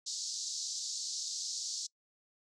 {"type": "band-pass noise", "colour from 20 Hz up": "white", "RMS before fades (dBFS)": -39, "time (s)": [0.06, 1.87], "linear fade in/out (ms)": 10, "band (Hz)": [4100, 7100], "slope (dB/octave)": 48, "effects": ["noise-tail reverb RT60 0.1 s tail -24 dB re dry"]}